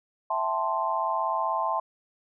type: chord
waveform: sine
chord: A minor seventh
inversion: second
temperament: equal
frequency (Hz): 659.3 / 784 / 880 / 1046.5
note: E5 / G5 / A5 / C6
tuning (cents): 0 / 0 / 0 / 0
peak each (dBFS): -31 / -34 / -29 / -28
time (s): 0.3-1.8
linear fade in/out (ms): 5
effects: none